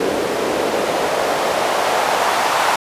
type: noise with band-pass filter sweep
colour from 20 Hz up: white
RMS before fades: -18 dBFS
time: 0-2.76 s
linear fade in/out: 5 ms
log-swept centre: 390 to 880 Hz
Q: 1.8
effects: resampled to 32000 Hz